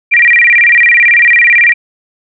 sine tone with vibrato, 2123 Hz, C7, 25 cents sharp, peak -3 dBFS, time 0.11-1.74 s, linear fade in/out 20 ms, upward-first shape square, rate 18 Hz, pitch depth 190 cents each way, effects none

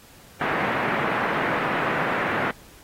white band-pass noise, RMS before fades -25 dBFS, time 0.41-2.51 s, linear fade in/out 2 ms, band 120 to 1900 Hz, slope 24 dB/octave, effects pink hiss -50 dBFS RMS until 2.83 s + AAC 48 kbps

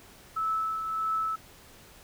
sine tone with tremolo, 1307 Hz, E6, 15 cents flat, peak -25 dBFS, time 0.36-1.36 s, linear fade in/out 10 ms, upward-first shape triangle, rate 1.6 Hz, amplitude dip 50%, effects pink hiss -53 dBFS RMS until 2.03 s

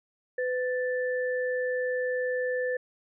sine tone pair together, 502.8 / 1760 Hz, B4 / A6, +31 / 0 cents, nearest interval octave + minor seventh, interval 2169 cents, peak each -27 / -33 dBFS, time 0.38-2.77 s, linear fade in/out 5 ms, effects none

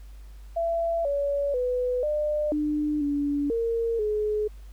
sine tone with pitch steps, 671 / 567 / 498 / 600 / 299.4 / 287.3 / 460.4 / 423.8 Hz, E5 / C#5 / B4 / D5 / D4 / D4 / A#4 / G#4, +31 / +39 / +14 / +37 / +33 / -38 / -22 / +35 cents, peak -23 dBFS, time 0.56-4.48 s, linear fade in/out 10 ms, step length 490 ms, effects added 50 Hz sine -41 dBFS peak until 4.72 s + pink hiss -60 dBFS RMS until 4.72 s

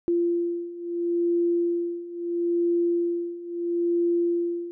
sine beating tone pair, 343.7 / 344.45 Hz, F4 / F4, -28 / -24 cents, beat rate 0.75 Hz, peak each -27 / -24 dBFS, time 0.08-4.71 s, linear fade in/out 0 ms, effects none

